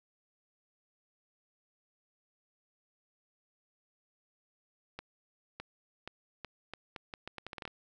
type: accelerating click train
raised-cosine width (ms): 0.3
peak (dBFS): -25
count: 15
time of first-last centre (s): 4.99-7.677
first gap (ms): 610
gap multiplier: 0.78
effects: none